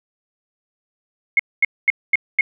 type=tone bursts; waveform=sine; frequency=2165 Hz; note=C#7; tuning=41 cents flat; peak=-10 dBFS; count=5; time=1.37-2.41 s; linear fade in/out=2 ms; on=24 ms; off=230 ms; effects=none